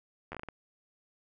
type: slowing click train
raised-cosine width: 0.5 ms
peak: -25 dBFS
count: 7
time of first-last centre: 0.32-0.487 s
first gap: 11 ms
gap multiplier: 1.37
effects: none